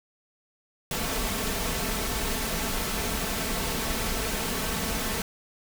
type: noise with comb filter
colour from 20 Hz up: pink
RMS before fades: -29 dBFS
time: 0.91-5.22 s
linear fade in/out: 2 ms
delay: 4.5 ms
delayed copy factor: +0.55
effects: none